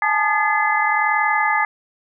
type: tone cluster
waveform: sine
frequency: 840 / 881 / 1223 / 1709 / 2049 Hz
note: G#5 / A5 / D#6 / G#6 / C7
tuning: +19 / +2 / -30 / +49 / -37 cents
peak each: -22 dBFS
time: 0.02-1.65 s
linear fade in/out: 2 ms
effects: none